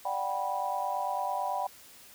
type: chord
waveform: sine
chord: G major seventh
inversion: second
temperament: just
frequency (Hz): 588 / 735 / 784 / 980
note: D5 / F#5 / G5 / B5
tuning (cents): +2 / -12 / 0 / -14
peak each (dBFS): -38 / -35 / -33 / -34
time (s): 0.05-1.67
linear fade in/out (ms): 5
effects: white hiss -53 dBFS RMS until 2.14 s